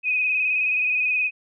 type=tone with vibrato; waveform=sine; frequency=2508 Hz; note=D#7; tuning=13 cents sharp; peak=-19 dBFS; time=0.03-1.31 s; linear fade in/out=50 ms; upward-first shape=square; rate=19 Hz; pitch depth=29 cents each way; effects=none